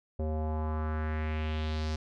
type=tone with low-pass filter sweep; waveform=square; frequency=77.78 Hz; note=D#2; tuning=in tune; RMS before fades=-32 dBFS; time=0.19-1.96 s; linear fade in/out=5 ms; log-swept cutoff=540 to 5400 Hz; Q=2.4; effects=none